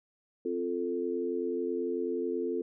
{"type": "chord", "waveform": "sine", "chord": "F major", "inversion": "second", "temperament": "equal", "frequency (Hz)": [261.6, 349.2, 440], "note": ["C4", "F4", "A4"], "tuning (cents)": [0, 0, 0], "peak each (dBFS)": [-36, -33, -33], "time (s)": [0.45, 2.62], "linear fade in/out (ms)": 5, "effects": []}